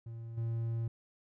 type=tone with level steps; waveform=triangle; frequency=114.9 Hz; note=A#2; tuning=25 cents flat; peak=-39 / -30 dBFS; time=0.06-0.88 s; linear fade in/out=5 ms; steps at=0.37 s; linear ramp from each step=10 ms; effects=none